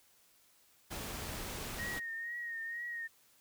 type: noise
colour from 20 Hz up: pink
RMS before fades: -42 dBFS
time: 0.9-2 s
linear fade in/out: 20 ms
type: tone with vibrato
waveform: sine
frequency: 1864.7 Hz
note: A#6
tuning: in tune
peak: -38 dBFS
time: 1.78-3.08 s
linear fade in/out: 20 ms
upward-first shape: triangle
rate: 2.1 Hz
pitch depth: 55 cents each way
effects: white hiss -67 dBFS RMS until 3.4 s